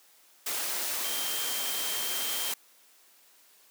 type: tone in noise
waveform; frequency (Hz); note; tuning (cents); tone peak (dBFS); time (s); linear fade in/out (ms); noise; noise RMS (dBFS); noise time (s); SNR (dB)
sine; 3159; G7; +13; -37; 1.04-2.52; 5; white; -32; 0.46-2.54; -8
effects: white hiss -60 dBFS RMS until 3.7 s + high-pass 300 Hz 12 dB/octave